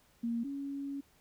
sine tone pair in turn, 233.1 / 278.9 Hz, A#3 / C#4, 0 / +11 cents, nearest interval minor third, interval 311 cents, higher second, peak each -31 / -36 dBFS, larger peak first, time 0.23-0.44 / 0.44-1.01 s, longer second, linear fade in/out 10 ms, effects pink hiss -67 dBFS RMS until 1.2 s

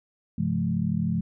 sine tone cluster, 100.3 / 133.9 / 172.5 / 213 Hz, G2 / C3 / F3 / G#3, +40 / +40 / -21 / +44 cents, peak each -32 / -31 / -26 / -28 dBFS, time 0.38-1.21 s, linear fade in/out 5 ms, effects none

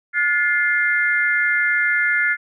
sine tone cluster, 1433 / 1736 / 2101 Hz, F6 / A6 / C7, +44 / -24 / +7 cents, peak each -20 dBFS, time 0.13-2.37 s, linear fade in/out 50 ms, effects none

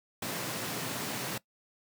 pink high-pass noise, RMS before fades -36 dBFS, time 0.22-1.38 s, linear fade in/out 5 ms, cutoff 110 Hz, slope 48 dB/octave, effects noise-tail reverb RT60 0.1 s tail -20 dB re dry

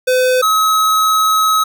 square tone pair in turn, 508 / 1280.1 Hz, B4 / D#6, +49 / +49 cents, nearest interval octave + major third, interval 1600 cents, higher second, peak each -11 / -11 dBFS, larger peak neither, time 0.07-0.42 / 0.42-1.64 s, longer second, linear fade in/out 10 ms, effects none

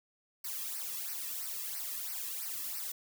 blue noise with flanger, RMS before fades -39 dBFS, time 0.44-2.92 s, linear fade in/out 5 ms, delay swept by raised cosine 0.28 to 1.38 ms, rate 3 Hz, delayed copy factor -1, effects none

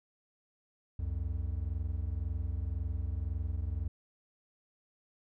triangle tone pair together, 65.41 / 87.31 Hz, C2 / F2, 0 / 0 cents, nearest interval perfect fourth, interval 500 cents, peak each -33 / -33 dBFS, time 0.99-3.88 s, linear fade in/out 5 ms, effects none

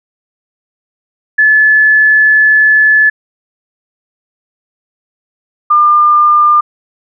sine tone pair in turn, 1726 / 1201.2 Hz, A6 / D6, -34 / +39 cents, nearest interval tritone, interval 627 cents, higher first, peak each -4 dBFS, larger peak neither, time 1.38-3.1 / 5.7-6.61 s, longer first, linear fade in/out 10 ms, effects none

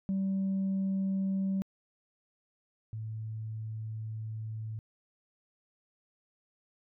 sine tone pair in turn, 192.9 / 109.96 Hz, G3 / A2, -28 / -1 cents, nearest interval minor seventh, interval 973 cents, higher first, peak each -26 / -35 dBFS, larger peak first, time 0.09-1.62 / 2.93-4.79 s, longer second, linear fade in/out 0 ms, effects tanh soft clip ceiling -26 dBFS

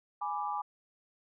sine chord, G# diminished, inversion none, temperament equal, 830.6 / 987.8 / 1174.7 Hz, G#5 / B5 / D6, 0 / 0 / 0 cents, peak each -35 / -38 / -37 dBFS, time 0.21-0.62 s, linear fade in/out 10 ms, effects none

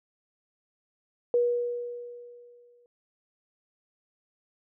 sine tone with exponential decay, 482.1 Hz, B4, 42 cents flat, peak -19 dBFS, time 1.34-2.86 s, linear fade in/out 1 ms, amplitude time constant 330 ms, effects none

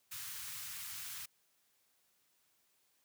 white band-stop noise, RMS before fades -45 dBFS, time 0.11-1.26 s, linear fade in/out 10 ms, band 150 to 1100 Hz, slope 24 dB/octave, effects white hiss -75 dBFS RMS until 3.04 s + high-pass 80 Hz 12 dB/octave

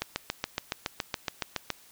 click train, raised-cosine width 0.2 ms, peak -11 dBFS, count 13, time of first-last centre 0.02-1.703 s, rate 7.13 Hz, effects white hiss -56 dBFS RMS until 1.91 s

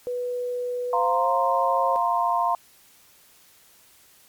sine tone with pitch glide, 492.3 to 536.9 Hz, B4 to C5, -6 to +45 cents, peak -25 dBFS, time 0.07-1.96 s, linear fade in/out 0 ms, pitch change +151 cents, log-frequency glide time 0.88-1.32 s
sine chord, F suspended fourth, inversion none, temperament equal, 698.5 / 932.3 / 1046.5 Hz, F5 / Bb5 / C6, 0 / 0 / 0 cents, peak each -24 dBFS, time 0.93-2.55 s, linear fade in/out 2 ms
effects white hiss -55 dBFS RMS until 4.28 s + MP3 96 kbps

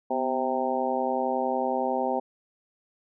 harmonic tone with a mistuned harmonic, 130.81 Hz, C3, in tune, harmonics 2 / 3 / 4 / 5 / 6 / 7, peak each -32 / -33 / -30 / -32 / -29 / -33 dBFS, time 0.1-2.2 s, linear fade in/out 10 ms, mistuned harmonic 2, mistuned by -69 cents, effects none

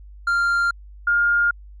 triangle / sine tone pair in turn, 1393 / 1413.3 Hz, F6 / F6, -5 / +20 cents, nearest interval unison, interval 25 cents, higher second, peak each -15 dBFS, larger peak neither, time 0.27-0.71 / 1.07-1.51 s, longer neither, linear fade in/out 5 ms, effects added 50 Hz sine -39 dBFS peak until 1.8 s + resampled to 22050 Hz

